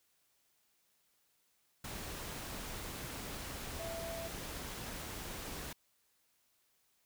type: tone in noise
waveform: sine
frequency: 665 Hz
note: E5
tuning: 15 cents sharp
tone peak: -42 dBFS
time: 3.79-4.28 s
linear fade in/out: 5 ms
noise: pink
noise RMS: -44 dBFS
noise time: 1.84-5.73 s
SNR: -1 dB
effects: white hiss -75 dBFS RMS until 7.05 s